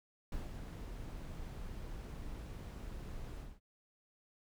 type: noise with ADSR envelope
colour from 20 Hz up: brown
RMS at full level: -40 dBFS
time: 0.32-3.6 s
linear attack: 3 ms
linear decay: 160 ms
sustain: -5 dB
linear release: 220 ms
effects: none